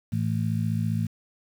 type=harmonic tone; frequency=55 Hz; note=A1; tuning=in tune; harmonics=2 / 3 / 4; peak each=-26 / -28 / -30 dBFS; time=0.12-1.07 s; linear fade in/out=10 ms; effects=8-bit